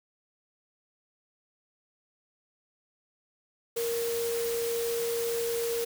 sine tone in noise, 466.2 Hz, A#4, in tune, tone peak -28 dBFS, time 3.76-5.85 s, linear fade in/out 10 ms, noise white, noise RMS -37 dBFS, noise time 3.76-5.85 s, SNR +6 dB, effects none

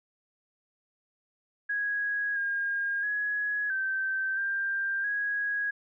sine tone with pitch steps, 1657 / 1619 / 1676 / 1553 / 1588 / 1655 Hz, G#6 / G#6 / G#6 / G6 / G6 / G#6, -4 / -45 / +15 / -17 / +22 / -6 cents, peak -27 dBFS, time 1.69-5.71 s, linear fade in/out 10 ms, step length 670 ms, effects none

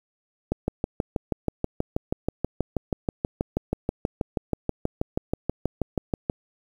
click train, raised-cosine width 2 ms, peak -10 dBFS, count 37, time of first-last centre 0.52-6.298 s, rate 6.23 Hz, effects 8-bit

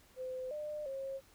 sine tone with pitch steps, 513 / 601 / 540 Hz, C5 / D5 / C#5, -34 / +40 / -45 cents, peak -38 dBFS, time 0.16-1.21 s, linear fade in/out 50 ms, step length 350 ms, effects pink hiss -64 dBFS RMS until 1.34 s

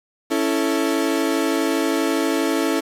35% pulse chord, A major, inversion first, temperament equal, 277.2 / 329.6 / 440 Hz, C#4 / E4 / A4, 0 / 0 / 0 cents, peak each -21 / -20 / -23 dBFS, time 0.3-2.81 s, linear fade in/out 20 ms, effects resampled to 32000 Hz + 7-bit

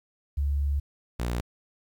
sine / sawtooth tone pair in turn, 71 / 59.7 Hz, C#2 / A#1, +42 / +42 cents, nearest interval minor third, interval 300 cents, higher first, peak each -23 dBFS, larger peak neither, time 0.37-0.8 / 1.19-1.41 s, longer first, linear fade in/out 10 ms, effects 10-bit

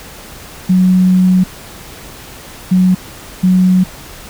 sine tone bursts at uneven times, 184.3 Hz, F#3, 7 cents flat, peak -6 dBFS, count 3, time 0.69-1.44 / 2.71-2.95 / 3.43-3.84 s, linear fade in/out 10 ms, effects pink hiss -33 dBFS RMS until 4.29 s

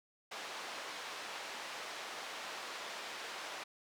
pink band-pass noise, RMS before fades -45 dBFS, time 0.31-3.64 s, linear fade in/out 10 ms, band 640 to 5100 Hz, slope 12 dB/octave, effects none

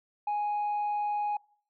sine tone, 830.6 Hz, G#5, in tune, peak -25 dBFS, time 0.27-1.37 s, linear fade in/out 5 ms, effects noise-tail reverb RT60 0.5 s tail -25 dB re dry + tanh soft clip ceiling -26 dBFS

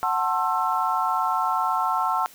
sine chord, F# half-diminished seventh, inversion none, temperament just, 740 / 888 / 1065.6 / 1332 Hz, F#5 / A5 / C6 / E6, 0 / +16 / +31 / +18 cents, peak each -27 / -26 / -26 / -26 dBFS, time 0.03-2.26 s, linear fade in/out 0 ms, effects white hiss -49 dBFS RMS until 2.34 s

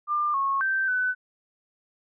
sine tone with pitch steps, 1196 / 1095 / 1558 / 1503 Hz, D6 / C#6 / G6 / F#6, +31 / -22 / -11 / +27 cents, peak -22 dBFS, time 0.07-1.15 s, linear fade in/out 50 ms, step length 270 ms, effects none

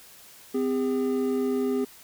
triangle tone pair together, 256.2 / 404 Hz, C4 / G#4, -36 / -48 cents, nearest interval minor sixth, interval 788 cents, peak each -24 dBFS, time 0.54-1.85 s, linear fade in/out 10 ms, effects white hiss -50 dBFS RMS until 2.03 s

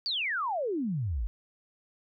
sine exponential sweep, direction down, 4748 to 47 Hz, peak -28 dBFS, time 0.06-1.27 s, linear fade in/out 0 ms, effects none

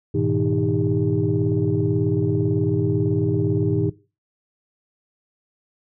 sine tone cluster, 103 / 121.1 / 159.5 / 312.9 / 400.6 Hz, G#2 / B2 / D#3 / D#4 / G4, -14 / -34 / +43 / +10 / +38 cents, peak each -24 dBFS, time 0.14-3.9 s, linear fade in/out 10 ms, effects noise-tail reverb RT60 0.3 s tail -18 dB re dry + tanh soft clip ceiling -9 dBFS

